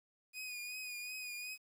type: tone with vibrato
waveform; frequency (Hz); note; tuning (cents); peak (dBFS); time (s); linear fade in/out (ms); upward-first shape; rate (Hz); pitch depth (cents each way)
sawtooth; 2476; D#7; -9; -39; 0.33-1.58; 50; triangle; 2.7; 44
effects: 11-bit